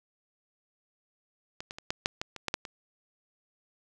clicks, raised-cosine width 0.2 ms, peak -21 / -22 / -24 / -12 / -8 / -15 / -23 / -12 / -10 / -22 dBFS, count 10, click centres 1.605 / 1.709 / 1.785 / 1.905 / 2.059 / 2.215 / 2.363 / 2.483 / 2.541 / 2.652 s, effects none

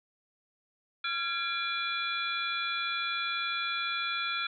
sine tone cluster, 1373 / 1659 / 2385 / 3416 / 4019 Hz, F6 / G#6 / D7 / G#7 / B7, -30 / -2 / +26 / +48 / +30 cents, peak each -34 / -40 / -35 / -36 / -40 dBFS, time 1.04-4.47 s, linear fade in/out 5 ms, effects none

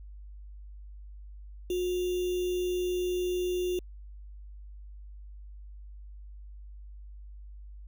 sine tone with sample-and-hold, 360.7 Hz, F#4, 44 cents flat, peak -27 dBFS, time 1.7-3.79 s, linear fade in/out 2 ms, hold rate 3150 Hz, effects added 50 Hz sine -43 dBFS peak until 7.87 s

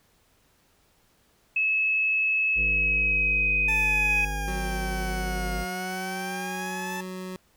sine tone with pitch glide, 2589 to 2509 Hz, E7 to D#7, -32 to +14 cents, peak -21 dBFS, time 1.56-4.25 s, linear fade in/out 5 ms, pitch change -54 cents, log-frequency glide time 2.51-3.53 s
harmonic tone, 51.3 Hz, G#1, 21 cents flat, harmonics 1 / 3 / 5 / 7 / 9 / 10, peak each -29 / -39 / -44 / -47 / -46 / -49 dBFS, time 2.55-5.66 s, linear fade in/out 50 ms
20% pulse exponential two-way sweep, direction down then up, 882 to 710 to 882 Hz, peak -27 dBFS, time 3.68-7.01 s, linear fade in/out 5 ms, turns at 5.6 s
25% pulse tone, 185.2 Hz, F#3, 2 cents sharp, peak -30 dBFS, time 4.48-7.36 s, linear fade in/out 0 ms
effects pink hiss -64 dBFS RMS until 7.56 s

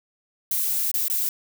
violet noise with dropouts, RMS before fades -24 dBFS, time 0.51-1.29 s, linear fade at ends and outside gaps 2 ms, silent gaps 0.915-0.94 / 1.082-1.099 s, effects none

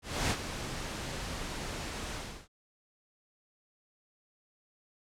pink noise with ADSR envelope, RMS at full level -28 dBFS, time 0.02-2.48 s, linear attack 280 ms, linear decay 59 ms, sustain -10 dB, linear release 330 ms, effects low-pass 8000 Hz 12 dB/octave

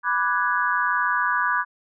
sine chord, G# half-diminished seventh, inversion first, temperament equal, 987.8 / 1174.7 / 1480 / 1661.2 Hz, B5 / D6 / F#6 / G#6, 0 / 0 / 0 / 0 cents, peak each -25 dBFS, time 0.03-1.65 s, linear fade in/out 50 ms, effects none

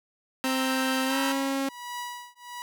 sawtooth tone with pitch glide, 261.6 to 272.1 Hz, C4 to C#4, 0 to -32 cents, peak -22 dBFS, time 0.44-1.69 s, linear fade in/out 5 ms, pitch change +68 cents, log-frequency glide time 1.05-1.18 s
20% pulse chord, E diminished, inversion second, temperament equal, 932.3 / 1318.5 / 1568 Hz, Bb5 / E6 / G6, 0 / 0 / 0 cents, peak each -29 dBFS, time 0.44-1.32 s, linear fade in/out 0 ms
sawtooth tone with tremolo, 973 Hz, B5, 26 cents flat, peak -28 dBFS, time 1.1-2.62 s, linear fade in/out 0 ms, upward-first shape triangle, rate 1.4 Hz, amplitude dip 100%
effects none

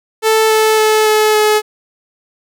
sawtooth tone with pitch steps, 440 / 436.5 / 432.9 / 429.5 / 426 Hz, A4 / A4 / A4 / A4 / G#4, 0 / -14 / -28 / -42 / +44 cents, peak -5 dBFS, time 0.22-1.62 s, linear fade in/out 50 ms, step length 280 ms, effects none

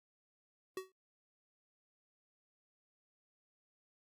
square tone with exponential decay, 376.6 Hz, F#4, 31 cents sharp, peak -36 dBFS, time 0.77-0.92 s, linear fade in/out 2 ms, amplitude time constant 31 ms, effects AAC 64 kbps

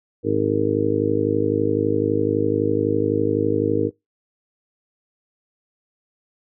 harmonic tone, 51.91 Hz, G#1, in tune, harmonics 2 / 3 / 4 / 5 / 6 / 7 / 8 / 9, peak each -27 / -33 / -32 / -27 / -23 / -31 / -24 / -22 dBFS, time 0.23-3.91 s, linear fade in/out 50 ms, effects noise-tail reverb RT60 0.2 s tail -25 dB re dry

